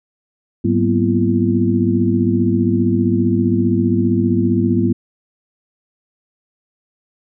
sine tone cluster, 104.3 / 189.1 / 236.3 / 251.5 / 338.8 Hz, G#2 / F#3 / A#3 / B3 / E4, +8 / +38 / +24 / +32 / +48 cents, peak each -19 dBFS, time 0.64-4.93 s, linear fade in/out 10 ms, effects none

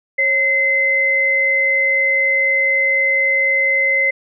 sine tone pair together, 546 / 2058 Hz, C#5 / C7, -26 / -29 cents, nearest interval octave + major seventh, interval 2297 cents, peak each -23 / -13 dBFS, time 0.18-4.11 s, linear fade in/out 10 ms, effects none

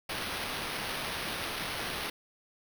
white noise with sample-and-hold, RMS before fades -36 dBFS, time 0.09-2.1 s, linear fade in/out 5 ms, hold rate 7350 Hz, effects none

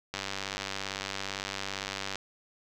click train, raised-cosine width 0.2 ms, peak -16 dBFS, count 198, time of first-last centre 0.14-2.156 s, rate 97.7 Hz, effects none

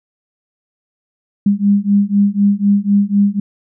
sine beating tone pair, 200 / 204 Hz, G3 / G#3, +35 / -31 cents, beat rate 4 Hz, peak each -13 dBFS, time 1.46-3.4 s, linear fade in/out 5 ms, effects none

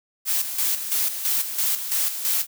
blue noise with tremolo, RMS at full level -22 dBFS, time 0.25-2.47 s, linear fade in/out 50 ms, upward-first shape square, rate 3 Hz, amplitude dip 60%, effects none

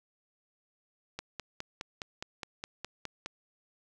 click train, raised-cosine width 0.2 ms, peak -20 dBFS, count 11, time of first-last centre 1.19-3.26 s, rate 4.83 Hz, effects none

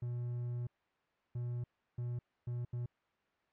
triangle tone bursts at uneven times, 121.1 Hz, B2, 34 cents flat, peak -34 dBFS, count 5, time 0.02-0.67 / 1.35-1.64 / 1.98-2.19 / 2.47-2.65 / 2.73-2.86 s, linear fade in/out 5 ms, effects white hiss -75 dBFS RMS until 3.52 s + low-pass 2000 Hz 12 dB/octave

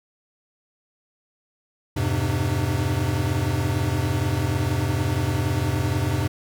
square tone cluster, 85.4 / 103.1 / 129.6 / 298.8 Hz, F2 / G#2 / C3 / D4, -38 / -12 / -16 / +30 cents, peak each -28 / -26 / -26 / -32 dBFS, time 1.96-6.28 s, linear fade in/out 10 ms, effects none

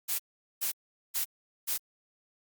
blue noise bursts, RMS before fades -30 dBFS, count 4, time 0.08-1.78 s, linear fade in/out 20 ms, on 110 ms, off 420 ms, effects Opus 48 kbps

